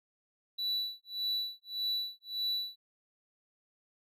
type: tone with tremolo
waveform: triangle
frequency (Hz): 3951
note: B7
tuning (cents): 0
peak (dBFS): -28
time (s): 0.58-2.76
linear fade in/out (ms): 10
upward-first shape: sine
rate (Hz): 1.7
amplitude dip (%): 100
effects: none